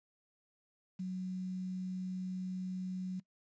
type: tone with quantisation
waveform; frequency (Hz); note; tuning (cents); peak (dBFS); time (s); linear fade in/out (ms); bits
sine; 185; F#3; 0; -36; 0.99-3.2; 10; 10
effects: noise-tail reverb RT60 0.1 s tail -21 dB re dry + resampled to 16000 Hz